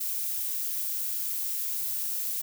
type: noise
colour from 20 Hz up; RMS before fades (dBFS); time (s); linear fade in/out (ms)
violet; -31; 0-2.42; 10
effects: none